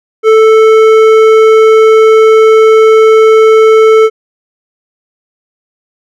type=tone with hard clipping; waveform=sine; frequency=440 Hz; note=A4; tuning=in tune; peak=-3 dBFS; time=0.23-4.1 s; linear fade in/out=50 ms; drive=10 dB; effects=none